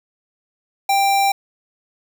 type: tone with sample-and-hold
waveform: sine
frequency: 790 Hz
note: G5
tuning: 13 cents sharp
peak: -13 dBFS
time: 0.89-1.32 s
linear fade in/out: 5 ms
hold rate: 3150 Hz
effects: none